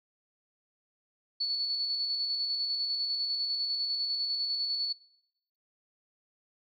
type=tone with tremolo; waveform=sine; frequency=4435 Hz; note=C#8; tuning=in tune; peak=-27 dBFS; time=1.4-4.93 s; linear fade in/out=10 ms; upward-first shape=square; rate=10 Hz; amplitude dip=25%; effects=noise-tail reverb RT60 0.9 s tail -24 dB re dry